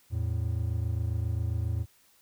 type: tone pair together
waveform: triangle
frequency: 82.57 / 110 Hz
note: E2 / A2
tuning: +3 / 0 cents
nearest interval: perfect fourth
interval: 497 cents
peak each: -28 dBFS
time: 0.1-1.86 s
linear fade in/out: 50 ms
effects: white hiss -63 dBFS RMS until 2.21 s